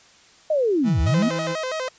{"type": "linear two-way sweep", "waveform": "sine", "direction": "down then up", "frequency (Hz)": [640, 61, 254.3], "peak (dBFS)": -17, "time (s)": [0.5, 1.29], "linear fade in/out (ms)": 5, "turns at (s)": 1.01}
{"type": "tone with tremolo", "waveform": "30% pulse", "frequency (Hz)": 163, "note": "E3", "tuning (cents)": -19, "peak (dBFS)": -23, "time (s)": [0.83, 1.56], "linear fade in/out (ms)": 50, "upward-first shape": "sine", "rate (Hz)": 6.1, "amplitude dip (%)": 35}
{"type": "tone with vibrato", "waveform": "sawtooth", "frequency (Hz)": 571, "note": "D5", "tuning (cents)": -49, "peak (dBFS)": -21, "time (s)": [1.06, 1.89], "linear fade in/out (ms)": 10, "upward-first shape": "square", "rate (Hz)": 6.1, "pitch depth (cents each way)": 180}
{"effects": ["white hiss -52 dBFS RMS until 1.98 s", "resampled to 16000 Hz"]}